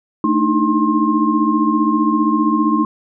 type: tone cluster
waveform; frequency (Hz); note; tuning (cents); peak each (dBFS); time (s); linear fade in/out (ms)
sine; 222.2 / 299.6 / 314.8 / 1065; A3 / D4 / D#4 / C6; +17 / +35 / +20 / +30; -18; 0.24-2.85; 2
effects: none